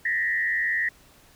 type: tone with frequency modulation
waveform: sine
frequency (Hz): 1879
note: A#6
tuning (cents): +13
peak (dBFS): -22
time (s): 0.05-0.89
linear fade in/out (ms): 5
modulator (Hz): 94.7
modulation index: 1.1
effects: pink hiss -55 dBFS RMS until 1.35 s